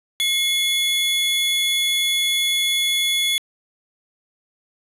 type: tone pair together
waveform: 45% pulse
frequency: 2154 / 3419 Hz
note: C7 / G#7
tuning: +50 / +50 cents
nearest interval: minor sixth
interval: 800 cents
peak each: -24 / -19 dBFS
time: 0.2-3.38 s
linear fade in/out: 0 ms
effects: resampled to 32000 Hz + 9-bit